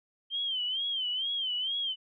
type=tone with vibrato; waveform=sine; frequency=3126 Hz; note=G7; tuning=6 cents flat; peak=-29 dBFS; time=0.3-1.96 s; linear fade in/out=50 ms; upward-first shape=sine; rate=2.2 Hz; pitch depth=110 cents each way; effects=none